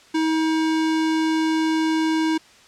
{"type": "tone", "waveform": "square", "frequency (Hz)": 318.4, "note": "D#4", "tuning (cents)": 40, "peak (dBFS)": -19, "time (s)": [0.14, 2.38], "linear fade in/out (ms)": 10, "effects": ["white hiss -50 dBFS RMS until 2.67 s", "low-pass 6000 Hz 12 dB/octave"]}